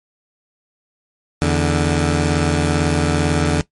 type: tone pair together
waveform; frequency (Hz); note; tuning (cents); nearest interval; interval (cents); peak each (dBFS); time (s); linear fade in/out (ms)
15% pulse; 82.3 / 146.64; E2 / D3; -2 / -2; minor seventh; 1000; -11; 1.42-3.61; 0
effects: noise-tail reverb RT60 0.1 s tail -17 dB re dry + MP3 48 kbps